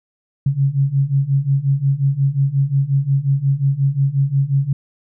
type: beating tone pair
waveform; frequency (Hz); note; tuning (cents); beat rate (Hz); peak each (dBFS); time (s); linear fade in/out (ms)
sine; 135 / 140.6; C#3 / C#3; -45 / +25; 5.6; -18 / -16; 0.46-4.73; 5
effects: none